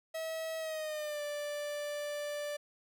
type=tone with pitch glide; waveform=45% pulse; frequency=644 to 587.1 Hz; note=E5 to D5; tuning=-41 to -1 cents; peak=-36 dBFS; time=0.14-2.57 s; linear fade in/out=10 ms; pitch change=-160 cents; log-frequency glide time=0.58-1.22 s; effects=none